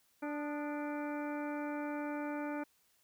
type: harmonic tone with a mistuned harmonic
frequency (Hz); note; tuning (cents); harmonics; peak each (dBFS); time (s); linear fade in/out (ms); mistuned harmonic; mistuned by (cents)
293.7; D4; 0; 1 / 2 / 3 / 4 / 5 / 6 / 7 / 8; -38 / -43 / -45 / -51 / -48 / -56 / -57 / -53; 0.22-2.64; 10; 4; +67
effects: white hiss -72 dBFS RMS until 3.03 s